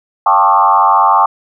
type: tone with frequency modulation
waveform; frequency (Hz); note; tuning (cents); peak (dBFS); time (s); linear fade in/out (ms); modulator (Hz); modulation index
sine; 982; B5; -10; -6; 0.26-1.26; 5; 94.6; 2.5
effects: none